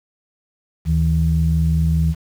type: tone pair together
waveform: sine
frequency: 75.66 / 160.6 Hz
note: D#2 / E3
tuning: -48 / -45 cents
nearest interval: octave + minor second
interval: 1303 cents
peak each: -16 dBFS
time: 0.85-2.15 s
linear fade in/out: 50 ms
effects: tanh soft clip ceiling -6 dBFS + 7-bit